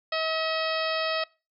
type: harmonic tone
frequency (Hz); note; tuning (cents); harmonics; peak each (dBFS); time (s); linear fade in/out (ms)
640; D#5; +49; 1 / 2 / 3 / 4 / 5 / 6 / 7 / 8; -29 / -32 / -34 / -35 / -36 / -37 / -37 / -38; 0.12-1.24; 5
effects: noise-tail reverb RT60 0.3 s tail -23 dB re dry